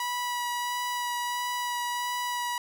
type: tone with vibrato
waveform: sawtooth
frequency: 975 Hz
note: B5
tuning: 23 cents flat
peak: -25 dBFS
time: 0-2.58 s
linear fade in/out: 2 ms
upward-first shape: sine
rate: 1.5 Hz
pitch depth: 10 cents each way
effects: none